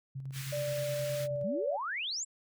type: tone with tremolo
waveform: sine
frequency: 134.7 Hz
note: C#3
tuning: 49 cents flat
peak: -36 dBFS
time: 0.15-1.44 s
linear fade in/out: 10 ms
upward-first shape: square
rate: 9.5 Hz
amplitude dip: 40%
type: high-pass noise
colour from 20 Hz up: pink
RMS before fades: -44 dBFS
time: 0.32-1.28 s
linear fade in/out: 50 ms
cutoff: 1500 Hz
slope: 24 dB/octave
type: tone with pitch glide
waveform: sine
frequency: 587.3 to 573.9 Hz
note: D5 to D5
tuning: 0 to -40 cents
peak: -32 dBFS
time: 0.52-1.77 s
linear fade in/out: 10 ms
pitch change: -40 cents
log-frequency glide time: 1.25-1.59 s
type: exponential sweep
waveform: sine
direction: up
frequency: 170 to 7902 Hz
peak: -33 dBFS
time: 1.43-2.25 s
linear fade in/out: 20 ms
effects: none